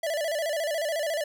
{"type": "tone with vibrato", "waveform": "square", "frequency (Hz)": 622.3, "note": "D#5", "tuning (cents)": 0, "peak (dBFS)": -27, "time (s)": [0.03, 1.24], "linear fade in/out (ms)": 5, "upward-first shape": "square", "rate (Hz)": 14, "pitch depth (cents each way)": 100, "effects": []}